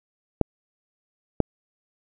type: clicks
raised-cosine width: 2 ms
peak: -4 dBFS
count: 2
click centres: 0.413 / 1.403 s
effects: none